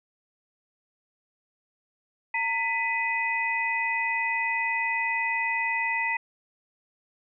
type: tone cluster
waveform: sine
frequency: 914 / 1994 / 2506 Hz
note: A#5 / B6 / D#7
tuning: -34 / +16 / +12 cents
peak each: -30 / -27 / -30 dBFS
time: 2.34-6.17 s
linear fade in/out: 5 ms
effects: none